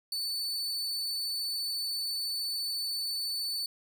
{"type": "tone", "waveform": "40% pulse", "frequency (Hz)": 4493, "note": "C#8", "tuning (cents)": 23, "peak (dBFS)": -30, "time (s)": [0.12, 3.66], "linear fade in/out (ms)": 2, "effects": []}